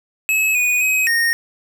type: tone with pitch steps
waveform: square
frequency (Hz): 2579 / 2471 / 2532 / 1851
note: E7 / D#7 / D#7 / A#6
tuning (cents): -39 / -13 / +30 / -13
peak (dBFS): -15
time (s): 0.29-1.33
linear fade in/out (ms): 0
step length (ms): 260
effects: none